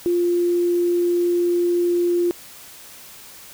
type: tone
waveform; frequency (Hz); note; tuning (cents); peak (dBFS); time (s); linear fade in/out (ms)
sine; 349.2; F4; 0; -16; 0.06-2.31; 0
effects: white hiss -42 dBFS RMS until 3.53 s